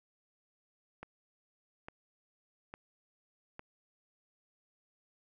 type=click train; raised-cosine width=0.5 ms; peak=-29 dBFS; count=4; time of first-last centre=1.03-3.594 s; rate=1.17 Hz; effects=none